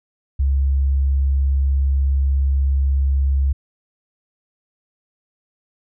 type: tone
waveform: sine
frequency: 68.3 Hz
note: C#2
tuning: 25 cents flat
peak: -14 dBFS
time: 0.39-3.53 s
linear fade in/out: 10 ms
effects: none